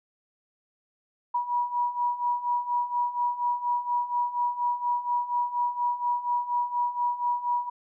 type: beating tone pair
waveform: sine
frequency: 966 / 970.2 Hz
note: B5 / B5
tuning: -39 / -31 cents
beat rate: 4.2 Hz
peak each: -30 / -26 dBFS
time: 1.34-7.7 s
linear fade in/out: 10 ms
effects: none